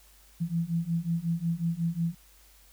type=beating tone pair; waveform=sine; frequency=164.81 / 170.31 Hz; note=E3 / F3; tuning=0 / -43 cents; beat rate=5.5 Hz; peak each=-30 / -29 dBFS; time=0.4-2.15 s; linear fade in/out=20 ms; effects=added 50 Hz sine -58 dBFS peak until 2.72 s + white hiss -59 dBFS RMS until 2.72 s